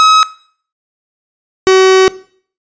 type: tone pair in turn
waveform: 45% pulse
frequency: 1277 / 377.9 Hz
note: D#6 / F#4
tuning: +45 / +37 cents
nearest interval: octave + major sixth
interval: 2108 cents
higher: first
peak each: -4 dBFS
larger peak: neither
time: 0-0.23 / 1.67-2.08 s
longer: second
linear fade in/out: 0 ms
effects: noise-tail reverb RT60 0.5 s tail -19 dB re dry + resampled to 16000 Hz